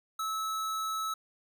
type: tone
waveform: square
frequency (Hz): 1300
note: E6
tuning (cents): -24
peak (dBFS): -32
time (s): 0.19-1.14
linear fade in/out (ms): 5
effects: none